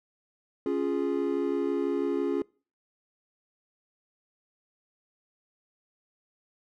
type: chord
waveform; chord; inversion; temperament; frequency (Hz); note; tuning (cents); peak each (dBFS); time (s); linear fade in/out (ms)
triangle; Db major; none; equal; 277.2 / 349.2 / 415.3; Db4 / F4 / Ab4; 0 / 0 / 0; -28; 0.66-2.42; 2
effects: noise-tail reverb RT60 0.4 s tail -25 dB re dry